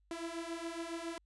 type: beating tone pair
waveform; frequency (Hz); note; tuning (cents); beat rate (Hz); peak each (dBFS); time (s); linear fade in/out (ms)
sawtooth; 330 / 337.2; E4 / E4; +2 / +39; 7.2; -39 / -38; 0.11-1.18; 2
effects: added 50 Hz sine -68 dBFS peak until 1.25 s + resampled to 24000 Hz